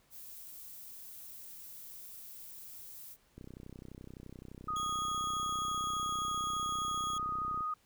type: noise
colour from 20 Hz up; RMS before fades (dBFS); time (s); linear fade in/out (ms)
violet; -49; 0.1-3.17; 50
type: click train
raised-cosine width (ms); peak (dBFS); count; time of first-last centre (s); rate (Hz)
3; -35; 135; 3.38-7.607; 31.7
type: tone with vibrato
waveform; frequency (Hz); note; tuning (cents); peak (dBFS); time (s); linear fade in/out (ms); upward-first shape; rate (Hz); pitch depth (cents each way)
sine; 1244.5; D#6; 0; -33; 4.68-7.74; 5; triangle; 15; 16
type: tone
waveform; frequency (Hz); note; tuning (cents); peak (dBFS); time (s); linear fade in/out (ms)
25% pulse; 3322; G#7; 0; -37; 4.76-7.18; 2
effects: pink hiss -69 dBFS RMS until 7.85 s